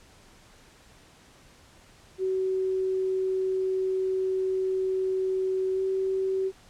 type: tone with pitch glide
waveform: sine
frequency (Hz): 377.3 to 381.5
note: F#4 to G4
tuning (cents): +34 to -47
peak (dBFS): -24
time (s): 2.18-6.52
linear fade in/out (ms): 50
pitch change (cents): +19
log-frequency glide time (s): 5.74-5.8
effects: pink hiss -55 dBFS RMS until 6.69 s + low-pass 9000 Hz 12 dB/octave